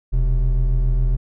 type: tone pair together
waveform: triangle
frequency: 40.07 / 127.4 Hz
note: E1 / C3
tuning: -48 / -46 cents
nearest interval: octave + minor sixth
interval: 2002 cents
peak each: -13 / -22 dBFS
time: 0.12-1.17 s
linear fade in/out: 20 ms
effects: none